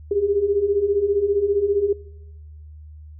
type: beating tone pair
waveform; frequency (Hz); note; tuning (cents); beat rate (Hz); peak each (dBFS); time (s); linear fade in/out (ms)
sine; 392 / 407; G4 / G#4; 0 / -35; 15; -23 / -19; 0.11-1.93; 5
effects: noise-tail reverb RT60 1.0 s tail -22 dB re dry + added 76 Hz sine -38 dBFS peak until 3.19 s